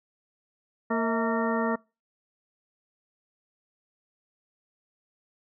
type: harmonic tone with a mistuned harmonic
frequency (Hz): 229.3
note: A#3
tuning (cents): -28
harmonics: 1 / 2 / 3 / 4 / 5 / 6 / 8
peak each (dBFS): -27 / -30 / -32 / -33 / -34 / -35 / -36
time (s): 0.9-1.76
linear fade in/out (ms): 10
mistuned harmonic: 3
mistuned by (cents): -98
effects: noise-tail reverb RT60 0.3 s tail -26 dB re dry